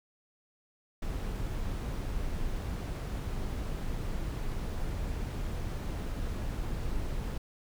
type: noise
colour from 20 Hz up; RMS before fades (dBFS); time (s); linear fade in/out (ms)
brown; -34; 1.02-7.38; 5
effects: none